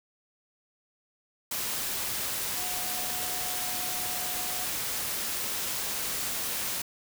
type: tone in noise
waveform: sine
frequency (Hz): 728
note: F#5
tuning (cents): -28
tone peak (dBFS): -41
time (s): 2.57-4.65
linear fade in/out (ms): 5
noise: white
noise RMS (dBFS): -32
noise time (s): 1.51-6.82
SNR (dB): -12
effects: none